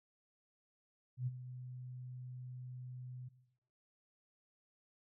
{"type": "tone with ADSR envelope", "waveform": "sine", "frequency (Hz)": 125.9, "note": "B2", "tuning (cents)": 34, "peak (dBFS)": -33, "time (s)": [1.17, 3.29], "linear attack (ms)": 98, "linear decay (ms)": 30, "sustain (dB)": -12, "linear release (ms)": 12, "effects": ["noise-tail reverb RT60 0.8 s tail -17 dB re dry"]}